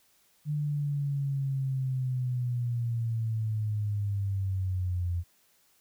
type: linear sweep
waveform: sine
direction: down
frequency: 150 to 85.8 Hz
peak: -27 dBFS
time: 0.45-5.24 s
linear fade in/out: 50 ms
effects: white hiss -66 dBFS RMS until 5.8 s